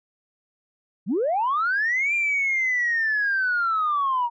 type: linear two-way sweep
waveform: sine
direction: up then down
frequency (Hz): 151.4 to 2400 to 931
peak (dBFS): -19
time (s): 1.06-4.3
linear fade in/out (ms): 50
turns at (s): 2.14
effects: tanh soft clip ceiling -16 dBFS